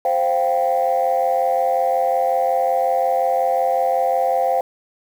sine chord, C suspended fourth, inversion none, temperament equal, 523.3 / 698.5 / 784 Hz, C5 / F5 / G5, 0 / 0 / 0 cents, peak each -19 dBFS, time 0.05-4.61 s, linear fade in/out 2 ms, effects tanh soft clip ceiling -9 dBFS + 7-bit

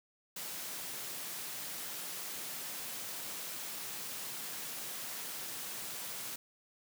white high-pass noise, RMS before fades -42 dBFS, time 0.36-6.36 s, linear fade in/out 5 ms, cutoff 110 Hz, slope 96 dB/octave, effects none

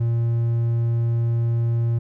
triangle tone, 116.7 Hz, A#2, 2 cents sharp, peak -16 dBFS, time 0-1.99 s, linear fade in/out 10 ms, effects none

